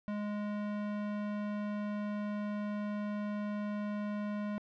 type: tone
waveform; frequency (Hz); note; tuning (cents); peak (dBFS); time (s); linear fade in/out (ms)
square; 207.7; G#3; 0; -35; 0.08-4.58; 0
effects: low-pass 2000 Hz 12 dB/octave